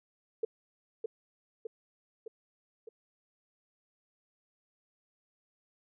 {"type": "tone with echo", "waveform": "sine", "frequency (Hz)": 448.5, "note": "A4", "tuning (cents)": 33, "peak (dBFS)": -27, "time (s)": [0.43, 0.45], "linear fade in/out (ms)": 5, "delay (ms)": 610, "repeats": 4, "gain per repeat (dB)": -4, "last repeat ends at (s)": 2.89, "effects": []}